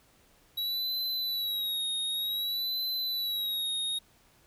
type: tone with vibrato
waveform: square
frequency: 3880 Hz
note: B7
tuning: 31 cents flat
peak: -30 dBFS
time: 0.57-3.99 s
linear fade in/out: 10 ms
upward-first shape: sine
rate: 0.54 Hz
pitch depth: 70 cents each way
effects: pink hiss -63 dBFS RMS until 4.46 s